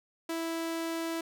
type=tone; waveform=sawtooth; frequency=329.5 Hz; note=E4; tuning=1 cent flat; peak=-28 dBFS; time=0.29-1.21 s; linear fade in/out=5 ms; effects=none